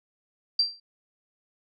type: tone with exponential decay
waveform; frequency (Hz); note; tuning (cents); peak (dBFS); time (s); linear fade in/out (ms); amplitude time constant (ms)
sine; 4710; D8; +4; -16; 0.59-0.8; 5; 45
effects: none